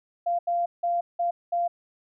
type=tone bursts at uneven times; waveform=sine; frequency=693 Hz; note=F5; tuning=14 cents flat; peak=-22 dBFS; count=5; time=0.26-0.39 / 0.47-0.66 / 0.83-1.01 / 1.19-1.31 / 1.52-1.68 s; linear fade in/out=10 ms; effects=none